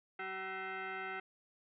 sine tone with frequency modulation, 379.6 Hz, F#4, 44 cents sharp, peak -39 dBFS, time 0.19-1.2 s, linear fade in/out 5 ms, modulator 569 Hz, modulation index 3.6, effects none

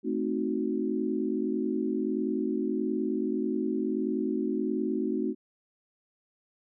sine chord, A diminished seventh, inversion none, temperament equal, 220 / 261.6 / 311.1 / 370 Hz, A3 / C4 / Eb4 / Gb4, 0 / 0 / 0 / 0 cents, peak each -32 dBFS, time 0.03-5.35 s, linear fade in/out 50 ms, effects none

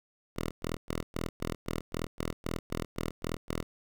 5% pulse tone bursts, 41 Hz, E1, 9 cents flat, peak -21 dBFS, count 13, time 0.36-3.63 s, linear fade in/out 10 ms, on 150 ms, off 110 ms, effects none

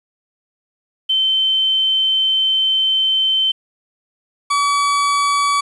sine / 40% pulse tone pair in turn, 3088 / 1140.8 Hz, G7 / C#6, -27 / +49 cents, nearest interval octave + perfect fourth, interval 1724 cents, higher first, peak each -13 dBFS, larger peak neither, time 1.09-3.52 / 4.5-5.61 s, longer first, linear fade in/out 10 ms, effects resampled to 24000 Hz + 8-bit

